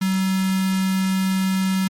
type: tone with notch filter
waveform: square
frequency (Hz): 189.8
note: F#3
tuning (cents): +44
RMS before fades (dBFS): -20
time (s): 0.01-1.88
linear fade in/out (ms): 10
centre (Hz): 600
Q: 0.77
effects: MP3 64 kbps